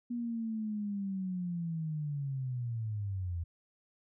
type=linear sweep; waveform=sine; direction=down; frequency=241.8 to 82.41 Hz; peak=-33 dBFS; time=0.1-3.44 s; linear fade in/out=10 ms; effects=none